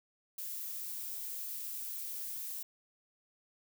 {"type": "noise", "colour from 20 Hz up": "violet", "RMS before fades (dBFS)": -41, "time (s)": [0.38, 2.63], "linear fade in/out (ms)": 5, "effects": []}